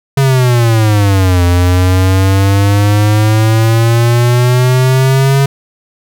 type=exponential two-way sweep; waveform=square; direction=down then up; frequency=138.59 to 87.31 to 138.59 Hz; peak=-7 dBFS; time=0.17-5.46 s; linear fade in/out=5 ms; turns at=1.44 s; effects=none